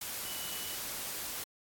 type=tone in noise; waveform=sine; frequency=2960 Hz; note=F#7; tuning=in tune; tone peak=-45 dBFS; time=0.25-0.75 s; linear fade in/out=5 ms; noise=white; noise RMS=-39 dBFS; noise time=0.01-1.44 s; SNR=-9 dB; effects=AAC 64 kbps